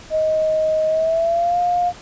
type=tone with pitch glide; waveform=sine; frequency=627 to 707.9 Hz; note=D#5 to F5; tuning=+13 to +23 cents; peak=-15 dBFS; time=0.1-1.93 s; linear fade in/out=50 ms; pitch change=+210 cents; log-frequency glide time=0.88-1.59 s; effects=pink hiss -40 dBFS RMS until 2.01 s + resampled to 16000 Hz